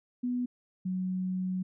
sine tone pair in turn, 246.9 / 185.13 Hz, B3 / F#3, 0 / +1 cents, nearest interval perfect fourth, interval 499 cents, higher first, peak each -28 / -29 dBFS, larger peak first, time 0.23-0.46 / 0.85-1.63 s, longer second, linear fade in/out 10 ms, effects none

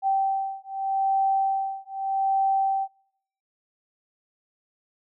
sine beating tone pair, 777 / 777.82 Hz, G5 / G5, -16 / -14 cents, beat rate 0.82 Hz, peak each -25 dBFS, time 0.02-2.88 s, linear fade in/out 50 ms, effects noise-tail reverb RT60 0.7 s tail -25 dB re dry

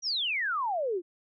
sine exponential sweep, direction down, 5940 to 329.6 Hz, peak -27 dBFS, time 0.02-1.02 s, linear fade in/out 50 ms, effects none

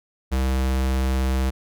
square tone, 65.41 Hz, C2, in tune, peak -20 dBFS, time 0.31-1.51 s, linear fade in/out 20 ms, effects none

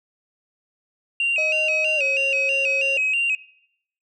sine tone with vibrato, 2654 Hz, E7, 11 cents sharp, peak -17 dBFS, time 1.2-3.35 s, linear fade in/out 2 ms, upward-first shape square, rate 3.1 Hz, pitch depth 74 cents each way
sine tone with pitch glide, 622 to 544.6 Hz, D#5 to C#5, -1 to -31 cents, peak -23 dBFS, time 1.38-2.97 s, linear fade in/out 2 ms, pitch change -230 cents, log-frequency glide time 1.96-2.02 s
effects noise-tail reverb RT60 0.7 s tail -20 dB re dry + tanh soft clip ceiling -15 dBFS

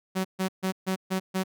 sawtooth tone bursts, 188.4 Hz, F#3, 32 cents sharp, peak -21 dBFS, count 6, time 0.15-1.438 s, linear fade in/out 20 ms, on 98 ms, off 140 ms, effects none

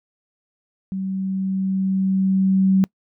sine tone with level ramp, 191 Hz, G3, 45 cents flat, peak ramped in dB -23 to -12 dBFS, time 0.92-2.84 s, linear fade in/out 0 ms, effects noise-tail reverb RT60 0.1 s tail -26 dB re dry

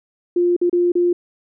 sine tone with dropouts, 351.1 Hz, F4, 9 cents sharp, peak -13 dBFS, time 0.36-1.13 s, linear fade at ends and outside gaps 5 ms, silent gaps 0.565-0.614 / 0.697-0.728 / 0.92-0.953 s, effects none

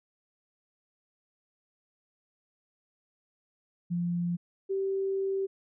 sine tone pair in turn, 173.7 / 388 Hz, F3 / G4, -9 / -18 cents, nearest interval octave + major second, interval 1391 cents, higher second, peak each -27 dBFS, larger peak neither, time 3.9-4.37 / 4.69-5.47 s, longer second, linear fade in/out 20 ms, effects none

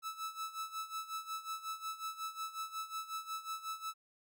45% pulse tone with tremolo, 1309 Hz, E6, 13 cents flat, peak -37 dBFS, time 0.02-3.94 s, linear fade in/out 50 ms, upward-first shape sine, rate 5.5 Hz, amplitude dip 80%, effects none

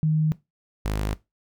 sine / sawtooth tone pair in turn, 155.56 / 51.91 Hz, D#3 / G#1, 0 / 0 cents, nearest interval octave + perfect fifth, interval 1900 cents, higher first, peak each -18 / -20 dBFS, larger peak first, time 0.03-0.32 / 0.85-1.14 s, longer neither, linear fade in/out 0 ms, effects noise-tail reverb RT60 0.2 s tail -18 dB re dry

